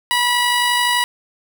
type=tone with amplitude modulation; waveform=15% pulse; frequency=974 Hz; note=B5; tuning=24 cents flat; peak=-7 dBFS; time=0.11-1.04 s; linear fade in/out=0 ms; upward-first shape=sine; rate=51.5 Hz; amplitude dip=25%; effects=none